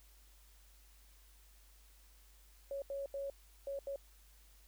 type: tone bursts at uneven times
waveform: sine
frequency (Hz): 555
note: C#5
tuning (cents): +2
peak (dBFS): -38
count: 5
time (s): 2.71-2.82 / 2.9-3.06 / 3.14-3.3 / 3.67-3.79 / 3.87-3.96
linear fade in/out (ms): 2
effects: added 50 Hz sine -61 dBFS peak until 4.67 s + white hiss -67 dBFS RMS until 4.67 s